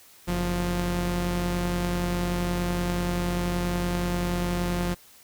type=tone pair together; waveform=sawtooth; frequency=46.59 / 175.9 Hz; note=F#1 / F3; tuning=+13 / +13 cents; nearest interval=octave + major seventh; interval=2300 cents; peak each=-26 / -22 dBFS; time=0.27-4.95 s; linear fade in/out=20 ms; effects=white hiss -53 dBFS RMS until 5.23 s